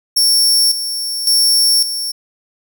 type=tone with tremolo; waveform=sawtooth; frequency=5460 Hz; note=F8; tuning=40 cents flat; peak=-7 dBFS; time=0.16-2.12 s; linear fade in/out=10 ms; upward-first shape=square; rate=0.9 Hz; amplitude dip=65%; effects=none